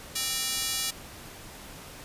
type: tone with high-pass filter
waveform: square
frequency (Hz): 261.6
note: C4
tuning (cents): 0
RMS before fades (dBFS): -30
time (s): 0.15-0.91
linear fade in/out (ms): 10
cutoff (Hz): 3900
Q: 0.8
effects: pink hiss -45 dBFS RMS until 2.04 s + resampled to 32000 Hz